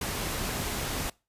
pink noise, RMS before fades -32 dBFS, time 0.01-1.1 s, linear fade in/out 5 ms, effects noise-tail reverb RT60 0.3 s tail -24 dB re dry + resampled to 32000 Hz

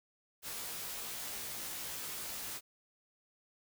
white noise with comb filter, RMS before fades -42 dBFS, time 0.42-2.61 s, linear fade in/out 50 ms, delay 16 ms, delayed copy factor -0.95, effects none

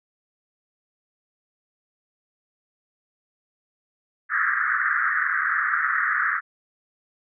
white band-pass noise, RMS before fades -23 dBFS, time 4.29-6.41 s, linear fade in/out 50 ms, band 1200 to 1900 Hz, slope 96 dB/octave, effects none

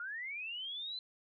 sine linear sweep, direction up, 1382 to 4080 Hz, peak -39 dBFS, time 0-0.99 s, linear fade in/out 2 ms, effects none

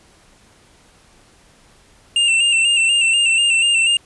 square tone with vibrato, 2750 Hz, F7, 27 cents flat, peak -13 dBFS, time 2.16-3.97 s, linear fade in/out 2 ms, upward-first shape square, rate 4.1 Hz, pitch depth 39 cents each way, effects pink hiss -51 dBFS RMS until 4.05 s + resampled to 24000 Hz

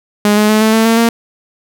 sawtooth tone with pitch steps, 207.7 / 211.5 / 215.3 / 219.2 / 223.1 / 227.2 / 231.3 Hz, G#3 / G#3 / A3 / A3 / A3 / A#3 / A#3, 0 / +32 / -37 / -6 / +24 / -44 / -13 cents, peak -4 dBFS, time 0.25-1.09 s, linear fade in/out 2 ms, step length 120 ms, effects none

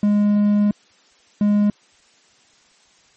triangle tone pair in turn, 206.6 / 206.6 Hz, G#3 / G#3, -9 / -9 cents, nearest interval unison, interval 0 cents, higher neither, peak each -11 dBFS, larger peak neither, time 0.03-0.71 / 1.41-1.7 s, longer first, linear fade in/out 2 ms, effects white hiss -55 dBFS RMS until 3.16 s + MP3 32 kbps

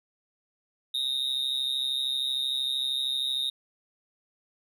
triangle tone with amplitude modulation, 3729 Hz, A#7, in tune, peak -21 dBFS, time 0.94-3.5 s, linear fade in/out 5 ms, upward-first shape sine, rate 133 Hz, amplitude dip 90%, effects none

